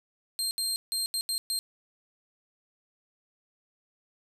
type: tone bursts at uneven times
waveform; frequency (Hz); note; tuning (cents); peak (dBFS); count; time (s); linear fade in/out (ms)
25% pulse; 4186; C8; 0; -23; 6; 0.39-0.51 / 0.58-0.76 / 0.92-1.06 / 1.14-1.21 / 1.29-1.38 / 1.5-1.59; 0
effects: 10-bit